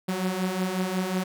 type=beating tone pair; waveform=sawtooth; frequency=181.7 / 187.2 Hz; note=F#3 / F#3; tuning=-31 / +20 cents; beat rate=5.5 Hz; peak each=-27 / -23 dBFS; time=0.08-1.24 s; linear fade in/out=10 ms; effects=none